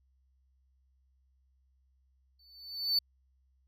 triangle tone with exponential growth, 4506 Hz, C#8, 28 cents sharp, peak -22 dBFS, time 2.39-2.99 s, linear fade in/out 5 ms, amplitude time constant 130 ms, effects added 65 Hz sine -67 dBFS peak until 3.67 s

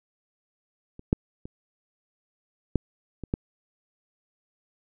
clicks, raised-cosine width 3 ms, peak -29 / -7 / -25 / -8 / -22 / -12 dBFS, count 6, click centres 0.994 / 1.129 / 1.455 / 2.757 / 3.237 / 3.339 s, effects none

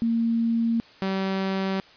sine / sawtooth tone pair in turn, 230 / 192.13 Hz, A#3 / G3, -23 / -35 cents, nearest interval minor third, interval 312 cents, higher first, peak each -20 dBFS, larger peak neither, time 0.02-0.8 / 1.02-1.8 s, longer neither, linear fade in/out 0 ms, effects white hiss -51 dBFS RMS until 1.96 s + resampled to 11025 Hz

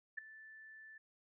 sine tone with ADSR envelope, 1758 Hz, A6, 2 cents flat, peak -36 dBFS, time 0.17-0.98 s, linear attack 14 ms, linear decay 6 ms, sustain -17 dB, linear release 5 ms, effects none

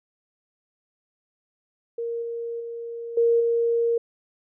sine tone with level steps, 466.2 Hz, A#4, in tune, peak -26 / -28 / -31 / -16 / -19 dBFS, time 1.98-3.98 s, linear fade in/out 5 ms, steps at 2.22 / 2.6 / 3.17 / 3.4 s, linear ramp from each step 5 ms, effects none

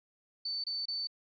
sine tone bursts, 4527 Hz, C#8, 36 cents sharp, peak -33 dBFS, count 3, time 0.45-1.072 s, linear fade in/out 5 ms, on 190 ms, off 26 ms, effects none

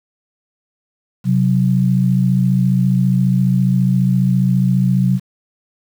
sine tone pair together, 130.81 / 185.5 Hz, C3 / F#3, 0 / +5 cents, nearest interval tritone, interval 605 cents, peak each -14 dBFS, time 1.24-5.2 s, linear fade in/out 50 ms, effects 7-bit

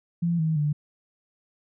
sine tone with pitch steps, 170.4 / 158.99 / 148.34 Hz, F3 / D#3 / D3, -42 / +38 / +18 cents, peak -21 dBFS, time 0.22-0.73 s, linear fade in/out 10 ms, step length 170 ms, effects none

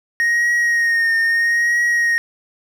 triangle tone with vibrato, 1864.7 Hz, A#6, in tune, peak -12 dBFS, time 0.2-2.18 s, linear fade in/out 0 ms, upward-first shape triangle, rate 0.77 Hz, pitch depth 39 cents each way, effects none

